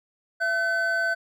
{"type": "tone pair together", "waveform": "triangle", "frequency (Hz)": [673, 1521.3], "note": ["E5", "F#6"], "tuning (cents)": [36, 48], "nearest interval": "octave + major second", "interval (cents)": 1412, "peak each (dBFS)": [-27, -21], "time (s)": [0.4, 1.15], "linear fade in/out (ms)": 20, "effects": []}